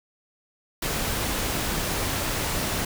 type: noise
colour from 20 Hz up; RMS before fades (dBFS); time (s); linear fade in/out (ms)
pink; -27; 0.82-2.85; 5
effects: none